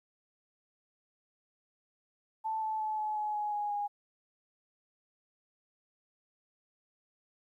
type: tone with pitch steps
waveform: sine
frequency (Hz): 880 / 871.4 / 862.9 / 854.5 / 846.1 / 837.8 / 829.7 / 821.5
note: A5 / A5 / A5 / G#5 / G#5 / G#5 / G#5 / G#5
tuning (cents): 0 / -17 / -34 / +49 / +32 / +15 / -2 / -19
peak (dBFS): -31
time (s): 2.44-3.88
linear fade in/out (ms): 20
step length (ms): 180
effects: 12-bit